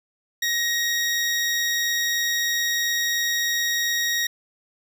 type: tone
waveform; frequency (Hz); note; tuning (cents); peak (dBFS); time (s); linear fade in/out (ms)
20% pulse; 1883; A#6; +17; -16; 0.42-4.27; 5
effects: none